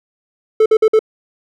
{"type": "tone bursts", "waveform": "triangle", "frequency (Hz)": 437.4, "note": "A4", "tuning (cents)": -10, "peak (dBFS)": -5, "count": 4, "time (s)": [0.6, 0.992], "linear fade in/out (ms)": 5, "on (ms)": 59, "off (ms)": 52, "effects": []}